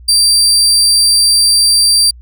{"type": "tone", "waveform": "30% pulse", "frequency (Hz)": 4697, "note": "D8", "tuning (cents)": -1, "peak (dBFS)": -4, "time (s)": [0.08, 2.11], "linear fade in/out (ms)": 10, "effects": ["added 60 Hz sine -33 dBFS peak until 2.21 s"]}